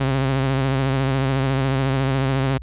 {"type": "tone with vibrato", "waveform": "sawtooth", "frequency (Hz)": 134, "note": "C3", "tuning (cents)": 42, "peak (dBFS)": -14, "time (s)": [0, 2.58], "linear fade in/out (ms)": 10, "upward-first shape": "sine", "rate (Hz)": 14, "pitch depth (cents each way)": 49, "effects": ["added 60 Hz sine -33 dBFS peak until 2.62 s", "resampled to 8000 Hz"]}